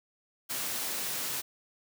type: high-pass noise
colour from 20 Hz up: white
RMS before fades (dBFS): -34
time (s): 0.49-1.42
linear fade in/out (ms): 20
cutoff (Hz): 110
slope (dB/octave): 96
effects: none